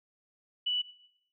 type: tone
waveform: sine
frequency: 2960 Hz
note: F#7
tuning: in tune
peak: -27 dBFS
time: 0.66-0.82 s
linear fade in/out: 10 ms
effects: noise-tail reverb RT60 0.8 s tail -18 dB re dry